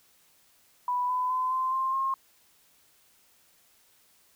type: tone with pitch steps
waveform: sine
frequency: 987.8 / 1003.9 / 1020.3 / 1036.9 / 1053.8 / 1071 Hz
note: B5 / B5 / C6 / C6 / C6 / C6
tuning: 0 / +28 / -44 / -16 / +12 / +40 cents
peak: -25 dBFS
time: 0.88-2.14 s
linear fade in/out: 2 ms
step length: 210 ms
effects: white hiss -63 dBFS RMS until 4.35 s